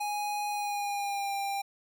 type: tone with pitch glide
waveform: square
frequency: 829 to 794.8 Hz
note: G#5 to G5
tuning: -3 to +24 cents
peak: -31 dBFS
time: 0-1.62 s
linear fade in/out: 10 ms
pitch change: -73 cents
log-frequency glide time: 0.49-1.34 s
effects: none